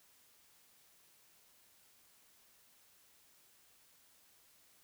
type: silence
effects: white hiss -67 dBFS RMS until 4.83 s